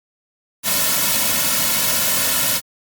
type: noise with comb filter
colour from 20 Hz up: white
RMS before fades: -18 dBFS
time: 0.63-2.61 s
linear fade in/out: 50 ms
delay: 2.5 ms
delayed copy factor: -1
effects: Opus 48 kbps